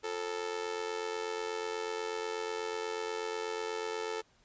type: tone with amplitude modulation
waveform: sawtooth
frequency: 440 Hz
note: A4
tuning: in tune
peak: -27 dBFS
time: 0.03-4.22 s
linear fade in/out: 20 ms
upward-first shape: sine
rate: 88.2 Hz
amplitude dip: 80%
effects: pink hiss -67 dBFS RMS until 4.44 s + resampled to 16000 Hz